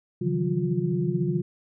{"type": "tone cluster", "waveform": "sine", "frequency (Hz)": [136.3, 155.4, 169.2, 185, 354.7], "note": ["C#3", "D#3", "E3", "F#3", "F4"], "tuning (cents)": [-29, -2, 45, 0, 27], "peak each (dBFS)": -29, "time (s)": [0.21, 1.42], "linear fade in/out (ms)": 10, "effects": []}